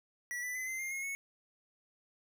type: tone with pitch steps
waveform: square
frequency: 1945 / 1985.9 / 2028 / 2070 / 2114 / 2158 / 2203 Hz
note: B6 / B6 / B6 / C7 / C7 / C#7 / C#7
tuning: -27 / +9 / +45 / -19 / +17 / -47 / -11 cents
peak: -37 dBFS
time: 0.31-1.15 s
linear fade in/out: 0 ms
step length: 120 ms
effects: none